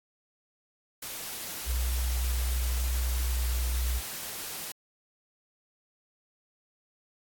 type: noise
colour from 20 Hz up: white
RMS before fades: -38 dBFS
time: 1.02-4.72 s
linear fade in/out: 5 ms
type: tone with pitch glide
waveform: sine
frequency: 61.74 to 61.14 Hz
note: B1 to B1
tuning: 0 to -17 cents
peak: -26 dBFS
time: 1.65-4.02 s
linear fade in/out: 50 ms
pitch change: -17 cents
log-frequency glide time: 3.01-3.51 s
effects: AAC 64 kbps